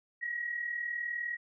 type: tone pair together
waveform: sine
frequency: 1900 / 1939.9 Hz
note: A#6 / B6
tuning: +33 / -32 cents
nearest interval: unison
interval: 35 cents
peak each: -34 / -40 dBFS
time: 0.21-1.37 s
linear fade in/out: 20 ms
effects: none